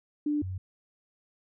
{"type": "tone pair in turn", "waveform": "sine", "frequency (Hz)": [296, 93.23], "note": ["D4", "F#2"], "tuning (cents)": [14, 14], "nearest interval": "octave + minor sixth", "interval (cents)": 2000, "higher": "first", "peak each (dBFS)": [-25, -32], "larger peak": "first", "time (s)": [[0.26, 0.42], [0.42, 0.58]], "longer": "neither", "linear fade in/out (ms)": 5, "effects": []}